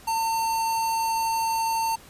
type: tone with notch filter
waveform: square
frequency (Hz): 903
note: A5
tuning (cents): +45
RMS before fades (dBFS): -25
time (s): 0.07-1.96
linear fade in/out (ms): 10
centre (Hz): 2100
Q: 1.1
effects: pink hiss -49 dBFS RMS until 2.09 s + resampled to 32000 Hz